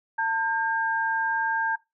sine tone pair together, 899.4 / 1600 Hz, A5 / G6, +38 / +35 cents, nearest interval minor seventh, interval 997 cents, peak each -25 / -26 dBFS, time 0.18-1.76 s, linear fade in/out 10 ms, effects noise-tail reverb RT60 0.2 s tail -19 dB re dry

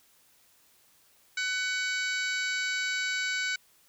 harmonic tone with a mistuned harmonic, 750 Hz, F#5, 23 cents sharp, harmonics 2 / 3 / 4 / 5 / 6 / 7 / 8 / 9 / 10, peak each -31 / -33 / -41 / -38 / -40 / -46 / -43 / -48 / -44 dBFS, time 1.37-3.56 s, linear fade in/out 5 ms, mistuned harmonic 5, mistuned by +68 cents, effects white hiss -63 dBFS RMS until 3.88 s

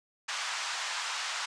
pink band-pass noise, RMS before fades -35 dBFS, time 0.28-1.46 s, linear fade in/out 10 ms, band 910 to 7300 Hz, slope 24 dB/octave, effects resampled to 22050 Hz

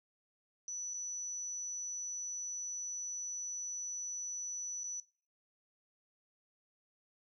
sine tone with dropouts, 5940 Hz, F#8, 6 cents sharp, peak -39 dBFS, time 0.68-5 s, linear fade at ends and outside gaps 1 ms, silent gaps 0.937-0.942 / 4.835-4.841 s, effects noise-tail reverb RT60 0.4 s tail -19 dB re dry

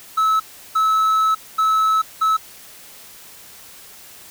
triangle tone bursts at uneven times, 1299 Hz, E6, 26 cents flat, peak -12 dBFS, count 4, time 0.17-0.4 / 0.75-1.35 / 1.58-2.02 / 2.21-2.37 s, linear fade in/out 10 ms, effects white hiss -42 dBFS RMS until 4.3 s

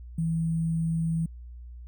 sine tone with sample-and-hold, 163.8 Hz, E3, 11 cents flat, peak -24 dBFS, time 0.18-1.26 s, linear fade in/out 5 ms, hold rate 8820 Hz, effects added 60 Hz sine -40 dBFS peak until 1.87 s

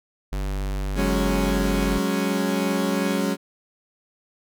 square tone, 48.75 Hz, G1, 9 cents flat, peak -25 dBFS, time 0.32-1.99 s, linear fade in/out 10 ms
30% pulse chord, F# suspended second, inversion none, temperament equal, 185 / 207.7 / 277.2 Hz, F#3 / G#3 / C#4, 0 / 0 / 0 cents, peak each -23 dBFS, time 0.95-3.37 s, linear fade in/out 50 ms
effects none

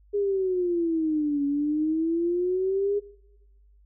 sine exponential two-way sweep, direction down then up, 412.4 to 281.4 to 412.4 Hz, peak -22 dBFS, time 0.13-3 s, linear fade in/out 20 ms, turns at 1.45 s, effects noise-tail reverb RT60 1.0 s tail -22 dB re dry + added 50 Hz sine -54 dBFS peak until 3.85 s

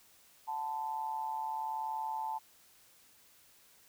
sine tone with amplitude modulation, 880 Hz, A5, in tune, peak -31 dBFS, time 0.47-2.39 s, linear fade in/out 20 ms, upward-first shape sine, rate 141 Hz, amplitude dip 70%, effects white hiss -63 dBFS RMS until 3.88 s

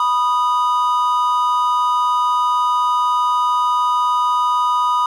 triangle tone pair together, 983.5 / 1237 Hz, B5 / D#6, -7 / -10 cents, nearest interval major third, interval 397 cents, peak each -15 dBFS, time 0-5.06 s, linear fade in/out 2 ms, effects none

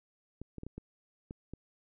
clicks, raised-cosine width 3 ms, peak -29 dBFS, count 7, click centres 0.416 / 0.583 / 0.634 / 0.666 / 0.78 / 1.309 / 1.536 s, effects none

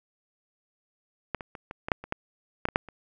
clicks, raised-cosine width 0.5 ms, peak -13 / -22 / -25 / -22 / -17 / -6 / -25 / -13 / -9 / -17 / -6 / -29 dBFS, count 12, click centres 1.347 / 1.408 / 1.552 / 1.711 / 1.885 / 1.918 / 2.04 / 2.124 / 2.654 / 2.687 / 2.759 / 2.887 s, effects none

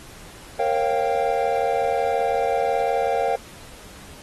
triangle chord, G half-diminished seventh, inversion first, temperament equal with one note detuned, 466.2 / 544.8 / 698.5 / 784 Hz, Bb4 / Db5 / F5 / G5, 0 / -30 / 0 / 0 cents, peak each -23 dBFS, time 0.59-3.36 s, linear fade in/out 5 ms, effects pink hiss -44 dBFS RMS until 4.22 s + AAC 32 kbps

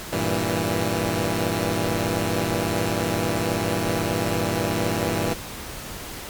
10% pulse chord, E diminished, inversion first, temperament equal, 98 / 116.54 / 164.81 Hz, G2 / Bb2 / E3, 0 / 0 / 0 cents, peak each -18 dBFS, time 0.12-5.34 s, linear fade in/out 10 ms, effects pink hiss -35 dBFS RMS until 6.29 s + MP3 96 kbps

